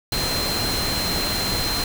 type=tone in noise; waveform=sine; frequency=4131 Hz; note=C8; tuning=23 cents flat; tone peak=-25 dBFS; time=0.12-1.84 s; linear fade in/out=2 ms; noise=pink; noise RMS=-25 dBFS; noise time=0.12-1.84 s; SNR=-3 dB; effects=none